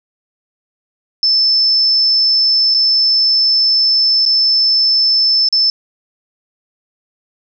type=tone with dropouts; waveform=sine; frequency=5274 Hz; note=E8; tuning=in tune; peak=-9 dBFS; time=1.23-5.7 s; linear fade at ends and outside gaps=1 ms; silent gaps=2.741-2.746 / 4.253-4.261 / 5.487-5.526 s; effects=none